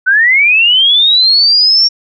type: linear sweep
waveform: sine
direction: up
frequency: 1480 to 5550 Hz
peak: -5 dBFS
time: 0.06-1.89 s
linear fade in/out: 20 ms
effects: none